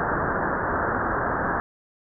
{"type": "low-pass noise", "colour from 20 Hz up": "white", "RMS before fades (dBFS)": -25, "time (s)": [0, 1.6], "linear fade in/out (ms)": 0, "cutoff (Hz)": 1700, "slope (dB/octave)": 96, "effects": []}